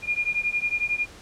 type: beating tone pair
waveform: sine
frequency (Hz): 2415 / 2426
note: D7 / D#7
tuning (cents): +48 / -44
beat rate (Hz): 11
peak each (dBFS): -26 / -26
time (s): 0.02-1.07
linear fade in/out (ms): 50
effects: pink hiss -46 dBFS RMS until 1.21 s + low-pass 8000 Hz 12 dB/octave